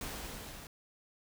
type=noise with level ramp; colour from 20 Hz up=pink; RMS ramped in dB=-40 to -49 dBFS; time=0.01-0.67 s; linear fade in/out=2 ms; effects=none